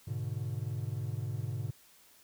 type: chord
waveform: triangle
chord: G# diminished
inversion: none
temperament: equal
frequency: 103.83 / 123.47 / 146.83 Hz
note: G#2 / B2 / D3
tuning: 0 / 0 / 0 cents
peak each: -35 / -35 / -39 dBFS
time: 0.07-1.71 s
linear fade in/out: 10 ms
effects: white hiss -61 dBFS RMS until 2.23 s